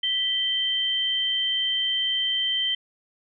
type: tone pair together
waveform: sine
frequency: 1975.5 / 3119 Hz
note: B6 / G7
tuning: 0 / -9 cents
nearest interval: minor sixth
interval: 791 cents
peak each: -33 / -22 dBFS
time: 0.03-2.75 s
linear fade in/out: 5 ms
effects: none